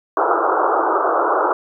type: band-pass noise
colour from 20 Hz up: white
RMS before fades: -17 dBFS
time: 0.17-1.53 s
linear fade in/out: 0 ms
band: 320 to 1400 Hz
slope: 96 dB/octave
effects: none